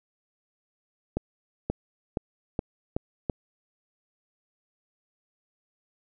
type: accelerating click train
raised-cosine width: 2 ms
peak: -13 dBFS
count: 6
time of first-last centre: 1.17-3.298 s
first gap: 530 ms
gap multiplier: 0.89
effects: none